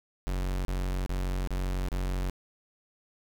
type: tone bursts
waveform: 45% pulse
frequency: 46.11 Hz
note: F#1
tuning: 5 cents flat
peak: -28 dBFS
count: 5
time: 0.27-2.298 s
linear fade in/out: 0 ms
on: 380 ms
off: 32 ms
effects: none